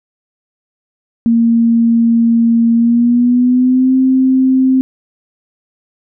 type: tone with pitch glide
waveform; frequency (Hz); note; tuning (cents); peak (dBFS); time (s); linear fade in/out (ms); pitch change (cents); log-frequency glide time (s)
sine; 231.3 to 261.1; A#3 to C4; -13 to -3; -7; 1.26-4.81; 0; +210; 2.74-3.95
effects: none